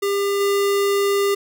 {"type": "tone with level steps", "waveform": "square", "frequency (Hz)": 400.4, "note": "G4", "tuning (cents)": 37, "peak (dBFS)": [-19, -17], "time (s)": [0.02, 1.35], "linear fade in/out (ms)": 10, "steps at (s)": 0.4, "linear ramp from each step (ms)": 10, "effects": []}